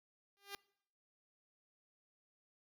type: tone with exponential growth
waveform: 5% pulse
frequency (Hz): 400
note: G4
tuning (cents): +35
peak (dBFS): -30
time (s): 0.37-0.55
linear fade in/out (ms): 0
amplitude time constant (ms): 39
effects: noise-tail reverb RT60 0.7 s tail -23 dB re dry